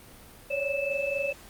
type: tone cluster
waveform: sine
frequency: 548 / 572 / 2624 Hz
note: C#5 / D5 / E7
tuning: -20 / -46 / -9 cents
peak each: -31 dBFS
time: 0.5-1.33 s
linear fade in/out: 10 ms
effects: pink hiss -50 dBFS RMS until 1.49 s + Opus 32 kbps